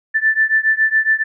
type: beating tone pair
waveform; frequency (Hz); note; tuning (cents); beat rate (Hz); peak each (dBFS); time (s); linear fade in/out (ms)
sine; 1760 / 1767.2; A6 / A6; 0 / +7; 7.2; -15 / -16; 0.14-1.24; 20
effects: none